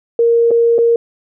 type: tone with dropouts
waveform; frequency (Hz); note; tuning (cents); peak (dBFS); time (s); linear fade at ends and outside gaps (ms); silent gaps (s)
sine; 466.2; A#4; 0; -8; 0.19-0.96; 2; 0.508-0.513 / 0.782-0.787
effects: none